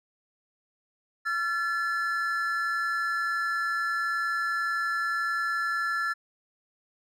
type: tone pair together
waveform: triangle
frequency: 1360.4 / 1729 Hz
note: F6 / A6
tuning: -46 / -31 cents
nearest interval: major third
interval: 415 cents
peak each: -27 dBFS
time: 1.25-6.14 s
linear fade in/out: 20 ms
effects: none